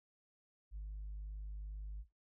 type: tone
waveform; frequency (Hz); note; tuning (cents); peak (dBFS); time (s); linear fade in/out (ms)
sine; 51.2; G#1; -24; -40; 0.71-2.05; 50
effects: noise-tail reverb RT60 0.2 s tail -17 dB re dry + tanh soft clip ceiling -40 dBFS